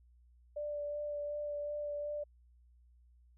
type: tone with vibrato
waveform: sine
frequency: 587.3 Hz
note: D5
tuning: in tune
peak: -36 dBFS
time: 0.56-2.24 s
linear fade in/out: 10 ms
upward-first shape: sine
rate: 2.7 Hz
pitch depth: 13 cents each way
effects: added 60 Hz sine -61 dBFS peak until 3.37 s